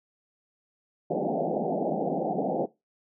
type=band-pass noise; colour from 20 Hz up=white; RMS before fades=-28 dBFS; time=1.1-2.66 s; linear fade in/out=10 ms; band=150 to 790 Hz; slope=96 dB/octave; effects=noise-tail reverb RT60 0.2 s tail -18 dB re dry

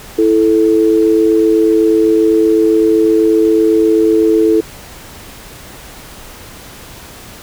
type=tone pair together; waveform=sine; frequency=329.6 / 437.5 Hz; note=E4 / A4; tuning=0 / -10 cents; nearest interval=perfect fourth; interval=490 cents; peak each=-10 dBFS; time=0.18-4.61 s; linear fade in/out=10 ms; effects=pink hiss -34 dBFS RMS until 7.42 s

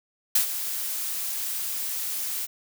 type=noise with ADSR envelope; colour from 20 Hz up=blue; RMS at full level=-19 dBFS; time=0.35-2.47 s; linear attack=6 ms; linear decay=100 ms; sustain=-11 dB; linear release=26 ms; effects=none

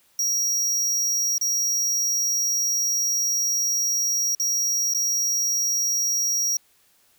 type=tone with dropouts; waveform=square; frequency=5680 Hz; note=F8; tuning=28 cents sharp; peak=-21 dBFS; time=0.19-6.57 s; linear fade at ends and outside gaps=2 ms; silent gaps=1.381-1.412 / 4.35-4.398 / 4.938-4.947 s; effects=white hiss -61 dBFS RMS until 7.18 s

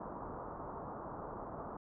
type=low-pass noise; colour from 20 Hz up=white; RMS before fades=-45 dBFS; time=0-1.77 s; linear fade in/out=5 ms; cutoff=1200 Hz; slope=48 dB/octave; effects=none

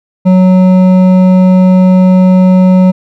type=tone with hard clipping; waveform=sine; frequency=185 Hz; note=F#3; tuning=in tune; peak=-4 dBFS; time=0.25-2.92 s; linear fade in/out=20 ms; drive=9 dB; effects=none

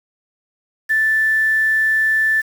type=tone with quantisation; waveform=sine; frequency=1760 Hz; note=A6; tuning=in tune; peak=-13 dBFS; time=0.89-2.42 s; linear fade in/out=20 ms; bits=6; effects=none

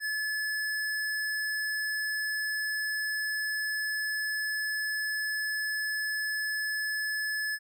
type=tone; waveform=square; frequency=1720 Hz; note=A6; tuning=40 cents flat; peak=-30 dBFS; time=0-7.59 s; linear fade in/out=50 ms; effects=none

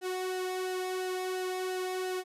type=tone with flanger; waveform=sawtooth; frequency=370 Hz; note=F#4; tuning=in tune; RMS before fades=-34 dBFS; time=0.01-2.24 s; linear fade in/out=50 ms; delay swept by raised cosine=0.85 to 2.05 ms; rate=2.9 Hz; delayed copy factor=-0.6; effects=resampled to 32000 Hz

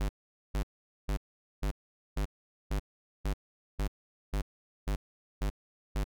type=tone bursts; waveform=square; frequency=50.2 Hz; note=G1; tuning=42 cents sharp; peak=-29 dBFS; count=12; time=0-6.042 s; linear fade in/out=10 ms; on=91 ms; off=450 ms; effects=none

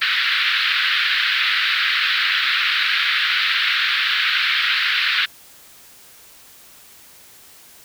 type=band-pass noise; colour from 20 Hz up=pink; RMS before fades=-19 dBFS; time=0.01-5.26 s; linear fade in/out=10 ms; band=1400 to 4200 Hz; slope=48 dB/octave; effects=white hiss -46 dBFS RMS until 7.84 s

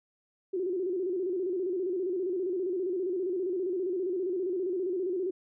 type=tone with vibrato; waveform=sine; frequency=366.6 Hz; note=F#4; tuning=16 cents flat; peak=-28 dBFS; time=0.53-5.31 s; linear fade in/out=10 ms; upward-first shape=square; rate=15 Hz; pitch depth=83 cents each way; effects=none

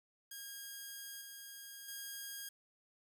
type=tone with level steps; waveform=5% pulse; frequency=1628 Hz; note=G#6; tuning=35 cents flat; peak=-35 / -38 / -33 dBFS; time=0.31-2.49 s; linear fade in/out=5 ms; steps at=1.21 / 1.88 s; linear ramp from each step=5 ms; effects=none

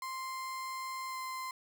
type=tone with pitch glide; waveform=35% pulse; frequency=1046.5 to 1038.7 Hz; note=C6 to C6; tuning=0 to -13 cents; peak=-36 dBFS; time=0.02-1.51 s; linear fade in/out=2 ms; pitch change=-13 cents; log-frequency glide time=1.08-1.17 s; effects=none

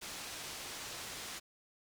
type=low-pass noise; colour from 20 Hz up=white; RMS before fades=-45 dBFS; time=0.01-1.4 s; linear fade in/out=20 ms; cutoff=7000 Hz; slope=12 dB/octave; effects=none

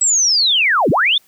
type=linear two-way sweep; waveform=sine; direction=down then up; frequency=7902 to 116.54 to 3668 Hz; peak=-11 dBFS; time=0.01-1.18 s; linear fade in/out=5 ms; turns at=0.9 s; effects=white hiss -54 dBFS RMS until 1.27 s + high-pass 60 Hz 12 dB/octave

